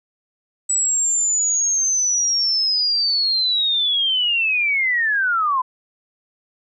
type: linear sweep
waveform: sine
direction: down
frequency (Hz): 7900 to 996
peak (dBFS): -16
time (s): 0.69-5.62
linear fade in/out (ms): 10
effects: none